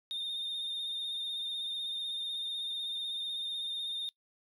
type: tone with vibrato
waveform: triangle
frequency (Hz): 3656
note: A#7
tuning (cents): -34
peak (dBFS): -32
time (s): 0.11-4.09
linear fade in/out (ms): 0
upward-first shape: triangle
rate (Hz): 16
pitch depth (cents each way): 41
effects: noise-tail reverb RT60 0.1 s tail -22 dB re dry + tanh soft clip ceiling -29 dBFS